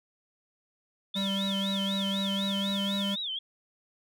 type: tone with vibrato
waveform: sine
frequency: 3445 Hz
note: A7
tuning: 37 cents flat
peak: -31 dBFS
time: 1.14-3.39 s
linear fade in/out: 5 ms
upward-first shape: sine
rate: 4 Hz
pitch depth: 210 cents each way
type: tone with pitch glide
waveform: square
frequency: 196 to 198.74 Hz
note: G3 to G3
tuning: 0 to +24 cents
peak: -30 dBFS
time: 1.15-3.16 s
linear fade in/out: 20 ms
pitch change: +24 cents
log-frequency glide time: 2.18-3.01 s
effects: none